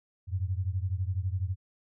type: beating tone pair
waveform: sine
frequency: 89.1 / 101.1 Hz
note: F2 / G#2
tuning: +35 / -46 cents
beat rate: 12 Hz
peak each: -30 / -32 dBFS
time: 0.27-1.56 s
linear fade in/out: 50 ms
effects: none